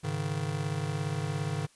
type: chord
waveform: square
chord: Ab suspended fourth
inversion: none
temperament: just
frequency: 103.83 / 138.43 / 155.74 Hz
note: Ab2 / Db3 / Eb3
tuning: 0 / -2 / +2 cents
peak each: -37 / -35 / -34 dBFS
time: 0.03-1.67 s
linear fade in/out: 20 ms
effects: white hiss -62 dBFS RMS until 1.75 s + resampled to 24000 Hz